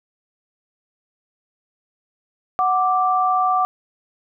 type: tone pair together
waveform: sine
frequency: 740 / 1174.7 Hz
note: F#5 / D6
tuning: 0 / 0 cents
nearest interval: minor sixth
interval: 800 cents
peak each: -18 dBFS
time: 2.59-3.65 s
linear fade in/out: 0 ms
effects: none